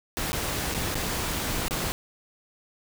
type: noise with dropouts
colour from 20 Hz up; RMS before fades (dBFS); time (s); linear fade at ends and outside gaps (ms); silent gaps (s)
pink; -29; 0.17-1.92; 0; 0.32-0.33 / 0.74-0.747 / 0.945-0.954 / 1.682-1.709
effects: none